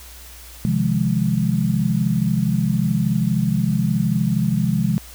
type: chord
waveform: sine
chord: F minor seventh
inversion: second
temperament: equal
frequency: 130.81 / 155.56 / 174.61 / 207.7 Hz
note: C3 / Eb3 / F3 / Ab3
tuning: 0 / 0 / 0 / 0 cents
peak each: -22 / -24 / -21 / -21 dBFS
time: 0.65-4.98 s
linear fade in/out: 0 ms
effects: added 60 Hz sine -41 dBFS peak until 5.14 s + white hiss -42 dBFS RMS until 5.14 s